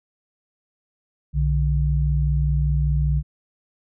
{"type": "tone pair together", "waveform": "sine", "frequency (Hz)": [61.74, 146.84], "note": ["B1", "D3"], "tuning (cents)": [0, 0], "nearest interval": "octave + minor third", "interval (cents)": 1500, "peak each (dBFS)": [-19, -21], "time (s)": [1.33, 3.23], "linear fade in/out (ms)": 50, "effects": []}